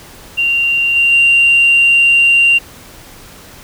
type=tone with level steps; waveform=sine; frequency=2771 Hz; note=F7; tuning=14 cents flat; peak=-10 / -7 / -5 dBFS; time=0.37-2.59 s; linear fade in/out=20 ms; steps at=0.95 / 1.11 s; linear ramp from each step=20 ms; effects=tanh soft clip ceiling -2 dBFS + pink hiss -37 dBFS RMS until 3.63 s